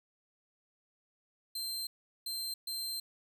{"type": "tone bursts at uneven times", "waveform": "sawtooth", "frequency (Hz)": 4136, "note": "C8", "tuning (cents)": -21, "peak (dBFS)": -33, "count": 3, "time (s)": [[1.55, 1.87], [2.26, 2.54], [2.67, 3]], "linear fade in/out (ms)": 5, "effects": []}